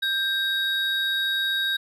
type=tone pair together; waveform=triangle; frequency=1583 / 3782 Hz; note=G6 / A#7; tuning=+17 / +24 cents; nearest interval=octave + minor third; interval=1507 cents; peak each=-24 / -23 dBFS; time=0.02-1.77 s; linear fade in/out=10 ms; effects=none